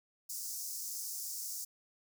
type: high-pass noise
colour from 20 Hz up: pink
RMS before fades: -41 dBFS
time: 0.29-1.65 s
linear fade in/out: 10 ms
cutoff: 5200 Hz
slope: 48 dB/octave
effects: none